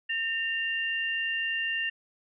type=tone pair together; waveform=sine; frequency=1820.2 / 2784 Hz; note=A#6 / F7; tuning=-42 / -6 cents; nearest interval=perfect fifth; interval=736 cents; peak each=-30 / -30 dBFS; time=0.09-1.9 s; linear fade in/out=10 ms; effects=none